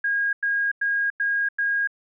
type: tone bursts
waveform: sine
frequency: 1632 Hz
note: G#6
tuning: 31 cents flat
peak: -20 dBFS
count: 5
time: 0.04-1.874 s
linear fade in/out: 5 ms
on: 290 ms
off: 96 ms
effects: none